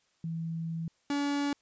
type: tone pair in turn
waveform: sine / 45% pulse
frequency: 164.2 / 285.5 Hz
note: E3 / D4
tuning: -6 / -49 cents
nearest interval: minor seventh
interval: 957 cents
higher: second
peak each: -32 / -28 dBFS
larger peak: second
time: 0.24-0.88 / 1.1-1.53 s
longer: first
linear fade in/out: 2 ms
effects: white hiss -71 dBFS RMS until 1.61 s + resampled to 16000 Hz